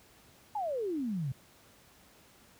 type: exponential sweep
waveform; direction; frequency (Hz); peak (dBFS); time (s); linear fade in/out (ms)
sine; down; 880 to 123.8; -31; 0.55-1.32; 5
effects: pink hiss -60 dBFS RMS until 2.59 s + high-pass 60 Hz 12 dB/octave